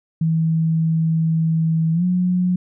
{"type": "tone with pitch glide", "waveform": "sine", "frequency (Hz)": [161.8, 180.57], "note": ["E3", "F#3"], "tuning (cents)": [-32, -42], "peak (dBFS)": -15, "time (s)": [0.21, 2.56], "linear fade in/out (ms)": 5, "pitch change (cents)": 190, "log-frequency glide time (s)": [1.93, 2.04], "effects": []}